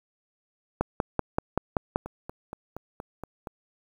two click trains, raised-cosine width 1 ms, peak -9 / -22 dBFS, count 7 / 7, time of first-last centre 0.81-1.959 / 2.06-3.472 s, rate 5.22 / 4.25 Hz, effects 8-bit

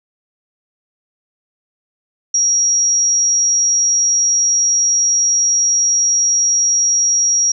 sine tone, 5670 Hz, F8, 25 cents sharp, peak -11 dBFS, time 2.34-7.52 s, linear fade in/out 5 ms, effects none

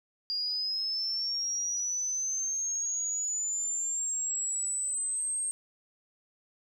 sine linear sweep, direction up, 4800 to 8490 Hz, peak -29 dBFS, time 0.3-5.51 s, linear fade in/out 0 ms, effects 10-bit

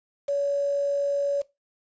sine tone with quantisation, 566 Hz, C#5, 36 cents sharp, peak -22 dBFS, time 0.28-1.42 s, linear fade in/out 10 ms, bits 7, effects noise-tail reverb RT60 0.2 s tail -18 dB re dry + resampled to 16000 Hz

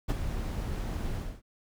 brown noise with ADSR envelope, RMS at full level -25 dBFS, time 0.08-1.42 s, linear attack 19 ms, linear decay 33 ms, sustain -8 dB, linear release 260 ms, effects none

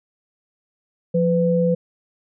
sine tone pair together, 174.61 / 501.6 Hz, F3 / B4, 0 / +27 cents, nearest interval octave + tritone, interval 1827 cents, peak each -18 dBFS, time 1.14-1.75 s, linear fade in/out 10 ms, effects none

